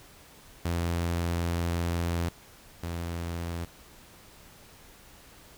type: tone pair in turn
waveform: sawtooth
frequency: 85.4 / 85.04 Hz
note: F2 / F2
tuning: -38 / -46 cents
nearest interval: unison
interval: 8 cents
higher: first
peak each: -23 / -28 dBFS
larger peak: first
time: 0.65-2.29 / 2.83-3.65 s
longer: first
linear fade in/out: 5 ms
effects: pink hiss -53 dBFS RMS until 5.57 s